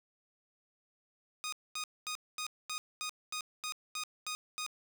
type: tone bursts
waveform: 10% pulse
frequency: 1240 Hz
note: D#6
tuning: 6 cents flat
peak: -28 dBFS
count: 11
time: 1.44-4.664 s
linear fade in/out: 0 ms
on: 84 ms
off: 230 ms
effects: none